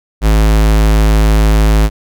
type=tone; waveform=square; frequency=53.3 Hz; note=G#1; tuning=46 cents sharp; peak=-7 dBFS; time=0.21-1.9 s; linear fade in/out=50 ms; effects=none

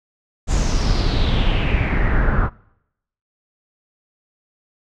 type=noise with low-pass filter sweep; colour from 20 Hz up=brown; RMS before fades=-17 dBFS; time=0.47-2.5 s; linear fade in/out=50 ms; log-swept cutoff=7300 to 1300 Hz; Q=4.7; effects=noise-tail reverb RT60 0.8 s tail -24 dB re dry

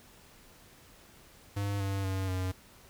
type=tone with pitch steps; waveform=square; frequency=100.6 / 97.91 / 95.28 / 92.73 Hz; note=G2 / G2 / G2 / F#2; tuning=+45 / -2 / -49 / +4 cents; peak=-31 dBFS; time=1.56-2.52 s; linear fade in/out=10 ms; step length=240 ms; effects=pink hiss -57 dBFS RMS until 2.89 s

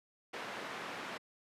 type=low-pass noise; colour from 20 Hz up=white; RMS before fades=-43 dBFS; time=0.33-1.18 s; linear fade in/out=10 ms; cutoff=1900 Hz; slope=12 dB/octave; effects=high-pass 200 Hz 12 dB/octave + resampled to 32000 Hz

